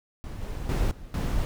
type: noise with level steps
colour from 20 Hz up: brown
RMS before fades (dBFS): -36 / -33 / -24 / -43 / -26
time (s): 0.24-1.45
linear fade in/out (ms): 0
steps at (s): 0.41 / 0.69 / 0.91 / 1.14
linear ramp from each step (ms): 2
effects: none

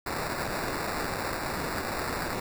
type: noise with sample-and-hold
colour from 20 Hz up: violet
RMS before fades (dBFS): -32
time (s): 0.06-2.4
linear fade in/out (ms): 5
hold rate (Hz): 3150
effects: none

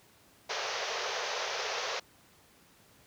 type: band-pass noise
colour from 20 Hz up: pink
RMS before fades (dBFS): -35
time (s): 0.49-2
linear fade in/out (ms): 10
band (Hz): 400 to 6400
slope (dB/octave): 96
effects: pink hiss -61 dBFS RMS until 3.06 s + high-pass 80 Hz 12 dB/octave

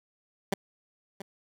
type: tone with echo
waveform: 15% pulse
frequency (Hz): 196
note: G3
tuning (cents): 0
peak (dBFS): -18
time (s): 0.52-0.54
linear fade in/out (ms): 5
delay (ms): 680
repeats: 1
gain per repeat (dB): -13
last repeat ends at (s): 1.22
effects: none

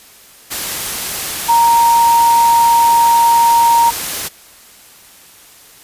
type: tone in noise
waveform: sine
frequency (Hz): 932.3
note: A#5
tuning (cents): 0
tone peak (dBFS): -7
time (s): 1.48-3.91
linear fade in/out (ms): 20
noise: white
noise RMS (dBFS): -21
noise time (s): 0.5-4.29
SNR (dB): +11
effects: white hiss -42 dBFS RMS until 5.83 s + resampled to 32000 Hz

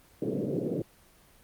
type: band-pass noise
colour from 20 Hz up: white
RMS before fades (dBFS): -31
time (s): 0.22-0.82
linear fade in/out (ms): 2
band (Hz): 120 to 510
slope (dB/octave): 48
effects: pink hiss -59 dBFS RMS until 1.43 s + Opus 24 kbps

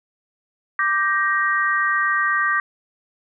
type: chord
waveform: sine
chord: G minor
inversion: second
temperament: just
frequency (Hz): 1176 / 1568 / 1881.6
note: D6 / G6 / Bb6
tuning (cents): +2 / 0 / +16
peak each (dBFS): -21 / -22 / -21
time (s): 0.79-2.6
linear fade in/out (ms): 2
effects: none

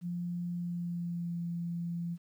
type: tone with pitch glide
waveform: sine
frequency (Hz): 174.61 to 171.02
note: F3 to F3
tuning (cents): 0 to -36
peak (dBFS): -33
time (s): 0.01-2.18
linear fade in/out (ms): 50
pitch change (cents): -36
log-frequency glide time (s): 0.5-1.41
effects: 11-bit

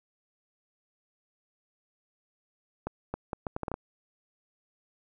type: accelerating click train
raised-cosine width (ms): 1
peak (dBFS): -18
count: 9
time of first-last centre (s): 2.87-3.741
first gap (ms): 270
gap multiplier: 0.71
effects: none

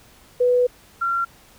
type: tone pair in turn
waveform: sine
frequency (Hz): 493.9 / 1372.2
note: B4 / F6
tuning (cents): 0 / -31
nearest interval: octave + tritone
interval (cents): 1769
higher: second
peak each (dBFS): -14 / -19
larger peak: first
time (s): 0.4-0.67 / 1.01-1.25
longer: first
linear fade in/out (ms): 10
effects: pink hiss -51 dBFS RMS until 1.58 s

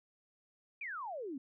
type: exponential sweep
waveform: sine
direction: down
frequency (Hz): 2489 to 250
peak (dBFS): -39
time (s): 0.81-1.38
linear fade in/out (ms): 5
effects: none

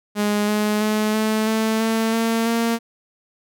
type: tone with pitch steps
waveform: sawtooth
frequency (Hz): 207.7 / 210.8 / 214 / 217.3 / 220.6 / 223.9 / 227.3 / 230.7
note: G#3 / G#3 / A3 / A3 / A3 / A3 / A#3 / A#3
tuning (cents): 0 / +26 / -48 / -21 / +5 / +30 / -43 / -18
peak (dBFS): -14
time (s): 0.15-2.79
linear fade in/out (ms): 50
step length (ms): 330
effects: none

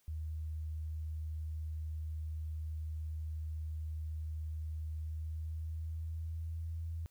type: tone with pitch glide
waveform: sine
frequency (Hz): 78.2 to 82.09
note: D#2 to E2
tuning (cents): +9 to -7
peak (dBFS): -37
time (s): 0.08-7.06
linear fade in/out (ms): 0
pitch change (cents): +84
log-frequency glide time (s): 4.94-6.83
effects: white hiss -73 dBFS RMS until 7.1 s

